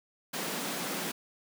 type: high-pass noise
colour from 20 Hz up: pink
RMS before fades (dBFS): -35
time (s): 0.33-1.12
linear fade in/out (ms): 10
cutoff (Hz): 160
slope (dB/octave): 48
effects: none